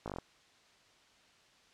slowing click train, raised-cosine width 1 ms, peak -25 dBFS, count 7, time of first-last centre 0.06-0.186 s, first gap 18 ms, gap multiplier 1.06, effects white hiss -64 dBFS RMS until 1.73 s + low-pass 5000 Hz 12 dB/octave

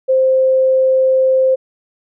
sine tone, 523.3 Hz, C5, in tune, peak -9 dBFS, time 0.08-1.56 s, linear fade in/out 20 ms, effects none

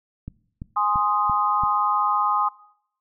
click train, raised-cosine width 5 ms, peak -20 dBFS, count 5, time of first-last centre 0.28-1.636 s, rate 2.95 Hz
sine chord, Ab major, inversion none, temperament equal, 830.6 / 1046.5 / 1244.5 Hz, Ab5 / C6 / Eb6, 0 / 0 / 0 cents, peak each -24 / -23 / -22 dBFS, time 0.76-2.49 s, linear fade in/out 10 ms
effects noise-tail reverb RT60 0.7 s tail -21 dB re dry

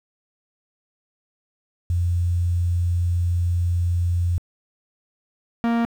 sine / 45% pulse tone pair in turn, 87.31 / 233.1 Hz, F2 / A#3, 0 / 0 cents, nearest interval octave + perfect fourth, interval 1700 cents, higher second, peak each -18 dBFS, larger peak neither, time 1.9-4.38 / 5.64-5.85 s, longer first, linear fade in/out 0 ms, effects low-pass 2000 Hz 12 dB/octave + 8-bit

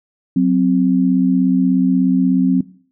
sine tone pair together, 184.98 / 261.6 Hz, F#3 / C4, 0 / 0 cents, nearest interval tritone, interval 600 cents, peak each -14 / -13 dBFS, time 0.36-2.61 s, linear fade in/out 5 ms, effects noise-tail reverb RT60 0.5 s tail -20 dB re dry

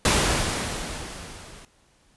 pink noise with level ramp, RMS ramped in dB -18 to -46 dBFS, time 0.05-1.65 s, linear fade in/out 2 ms, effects pink hiss -61 dBFS RMS until 2.16 s + resampled to 24000 Hz

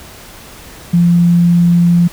sine tone, 172.7 Hz, F3, 19 cents flat, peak -6 dBFS, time 0.93-2.08 s, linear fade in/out 10 ms, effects pink hiss -35 dBFS RMS until 2.12 s

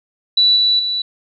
sine tone with level steps, 3951 Hz, B7, in tune, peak -9 / -11 / -17 dBFS, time 0.37-1.02 s, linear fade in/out 5 ms, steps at 0.56 / 0.79 s, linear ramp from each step 5 ms, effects none

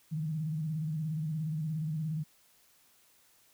sine tone with vibrato, 156.1 Hz, D#3, 6 cents sharp, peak -31 dBFS, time 0.11-2.24 s, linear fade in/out 20 ms, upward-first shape square, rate 17 Hz, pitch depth 64 cents each way, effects white hiss -65 dBFS RMS until 3.53 s

